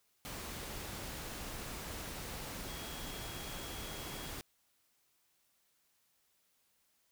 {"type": "tone in noise", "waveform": "sine", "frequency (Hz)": 3300, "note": "G#7", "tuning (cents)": -12, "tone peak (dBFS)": -52, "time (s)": [2.68, 4.3], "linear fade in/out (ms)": 0, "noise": "pink", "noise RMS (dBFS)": -44, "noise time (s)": [0.25, 4.41], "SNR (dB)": -11, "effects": ["white hiss -75 dBFS RMS until 7.11 s"]}